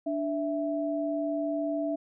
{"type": "tone pair together", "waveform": "sine", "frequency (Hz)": [293.7, 659.3], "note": ["D4", "E5"], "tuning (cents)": [0, 0], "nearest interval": "octave + major second", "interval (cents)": 1400, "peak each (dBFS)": [-30, -30], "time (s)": [0.06, 1.96], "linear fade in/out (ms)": 10, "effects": []}